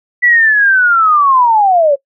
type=linear sweep; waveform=sine; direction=down; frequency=1975 to 542 Hz; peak=-6 dBFS; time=0.22-1.96 s; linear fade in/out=20 ms; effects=noise-tail reverb RT60 0.1 s tail -21 dB re dry